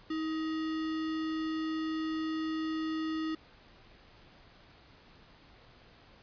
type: tone with sample-and-hold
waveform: sine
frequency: 317.3 Hz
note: D#4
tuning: 34 cents sharp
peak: -31 dBFS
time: 0.1-3.35 s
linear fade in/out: 5 ms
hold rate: 1575 Hz
effects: pink hiss -58 dBFS RMS until 6.22 s + resampled to 11025 Hz